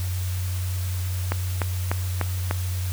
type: click train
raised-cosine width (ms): 0.5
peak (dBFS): -9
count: 5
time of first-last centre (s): 1.32-2.51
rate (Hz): 3.36
effects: added 91 Hz sine -24 dBFS peak until 2.92 s + white hiss -38 dBFS RMS until 2.92 s